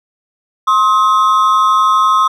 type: ring-modulated tone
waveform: triangle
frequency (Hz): 1166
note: D6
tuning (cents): -13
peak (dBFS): -3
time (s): 0.67-2.28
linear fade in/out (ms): 10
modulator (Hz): 106
effects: none